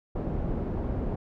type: low-pass noise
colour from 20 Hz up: pink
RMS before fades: -30 dBFS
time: 0.15-1.16 s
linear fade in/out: 10 ms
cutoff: 500 Hz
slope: 12 dB/octave
effects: none